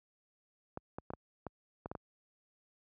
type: clicks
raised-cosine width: 1 ms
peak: -26 dBFS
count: 8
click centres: 0.774 / 0.985 / 1.104 / 1.136 / 1.467 / 1.859 / 1.915 / 1.952 s
effects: high-pass 60 Hz 12 dB/octave